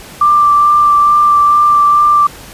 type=tone with vibrato; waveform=sine; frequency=1179 Hz; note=D6; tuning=6 cents sharp; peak=-5 dBFS; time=0.21-2.27 s; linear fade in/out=5 ms; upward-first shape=sine; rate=2.3 Hz; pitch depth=12 cents each way; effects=pink hiss -33 dBFS RMS until 2.53 s + resampled to 32000 Hz